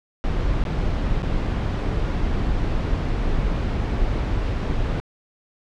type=noise with dropouts; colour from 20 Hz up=brown; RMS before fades=-22 dBFS; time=0.24-5 s; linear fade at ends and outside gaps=0 ms; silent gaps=0.638-0.652 / 1.221-1.23 s; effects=low-pass 4000 Hz 12 dB/octave